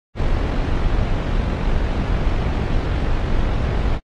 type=noise with amplitude modulation; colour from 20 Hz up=brown; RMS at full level=-17 dBFS; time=0.15-4 s; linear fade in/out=50 ms; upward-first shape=sine; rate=46.7 Hz; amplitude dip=35%; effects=low-pass 4000 Hz 12 dB/octave + AAC 32 kbps